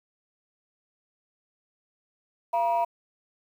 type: tone pair together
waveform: sine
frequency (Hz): 686 / 953.9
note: F5 / A#5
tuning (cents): -31 / +40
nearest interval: tritone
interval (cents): 571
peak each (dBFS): -23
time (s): 2.53-2.85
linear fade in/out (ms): 10
effects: tanh soft clip ceiling -18 dBFS + 9-bit